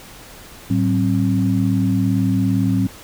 sine tone cluster, 109.4 / 189.1 / 266.7 Hz, A2 / F#3 / C4, -9 / +38 / +33 cents, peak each -19 dBFS, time 0.7-2.87 s, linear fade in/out 5 ms, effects pink hiss -40 dBFS RMS until 3.03 s

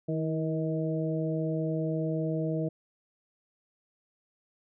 harmonic tone with a mistuned harmonic, 158.3 Hz, D#3, 30 cents sharp, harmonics 1 / 2 / 3 / 4, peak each -30 / -33 / -35 / -36 dBFS, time 0.08-2.69 s, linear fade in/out 10 ms, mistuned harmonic 2, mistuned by +29 cents, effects none

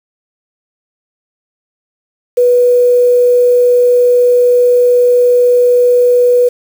sine tone with quantisation, 490.4 Hz, B4, 12 cents flat, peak -5 dBFS, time 2.37-6.49 s, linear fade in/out 10 ms, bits 5, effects none

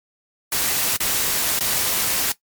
white noise with dropouts, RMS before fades -21 dBFS, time 0.52-2.32 s, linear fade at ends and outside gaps 2 ms, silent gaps 0.967-1.003 / 1.591-1.607 s, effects noise-tail reverb RT60 0.1 s tail -17 dB re dry + MP3 96 kbps

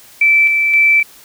sine tone with tremolo, 2325 Hz, D7, 18 cents flat, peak -7 dBFS, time 0.21-1.03 s, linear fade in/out 5 ms, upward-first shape square, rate 1.9 Hz, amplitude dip 35%, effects white hiss -42 dBFS RMS until 1.24 s

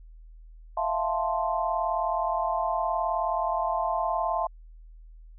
sine chord, F major seventh, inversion third, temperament equal, 659.3 / 698.5 / 880 / 1046.5 Hz, E5 / F5 / A5 / C6, 0 / 0 / 0 / 0 cents, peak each -30 dBFS, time 0.77-4.47 s, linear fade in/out 5 ms, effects added 40 Hz sine -45 dBFS peak until 5.38 s

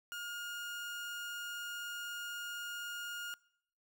30% pulse tone, 1423 Hz, F6, 32 cents sharp, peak -38 dBFS, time 0.12-3.34 s, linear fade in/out 0 ms, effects noise-tail reverb RT60 0.7 s tail -24 dB re dry

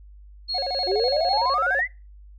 sine tone with tremolo, 4300 Hz, C8, 47 cents sharp, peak -24 dBFS, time 0.48-1.55 s, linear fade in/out 20 ms, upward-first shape sine, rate 3.8 Hz, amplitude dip 50%
triangle tone with vibrato, 632 Hz, D#5, 27 cents sharp, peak -24 dBFS, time 0.54-1.81 s, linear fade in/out 10 ms, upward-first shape square, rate 12 Hz, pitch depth 250 cents each way
sine exponential sweep, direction up, 349.2 to 2093 Hz, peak -20 dBFS, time 0.86-1.88 s, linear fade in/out 50 ms
effects noise-tail reverb RT60 0.3 s tail -24 dB re dry + added 50 Hz sine -43 dBFS peak until 2.38 s

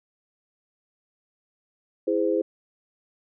sine chord, E augmented, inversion none, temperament just, 329.6 / 412 / 515 Hz, E4 / G#4 / B#4, 0 / -14 / -28 cents, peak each -25 dBFS, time 2.07-2.42 s, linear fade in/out 10 ms, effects none

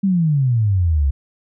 sine exponential sweep, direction down, 201.7 to 66.1 Hz, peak -13 dBFS, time 0.03-1.11 s, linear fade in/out 10 ms, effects none

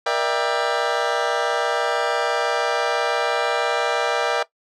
25% pulse chord, E half-diminished seventh, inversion second, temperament just, 474.7 / 593.3 / 659.3 / 791.1 Hz, Bb4 / D5 / E5 / G5, +31 / +18 / 0 / +16 cents, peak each -21 dBFS, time 0.06-4.43 s, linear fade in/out 5 ms, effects noise-tail reverb RT60 0.1 s tail -18 dB re dry + low-pass 5000 Hz 12 dB/octave

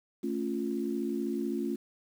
sine chord, A augmented, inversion none, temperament equal with one note detuned, 221.4 / 277.2 / 349.2 Hz, A3 / C#4 / E#4, +11 / 0 / 0 cents, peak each -34 dBFS, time 0.23-1.76 s, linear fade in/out 10 ms, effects 9-bit

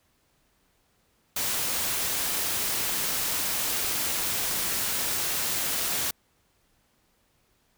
white noise, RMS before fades -28 dBFS, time 1.36-6.11 s, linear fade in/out 5 ms, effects pink hiss -68 dBFS RMS until 7.77 s

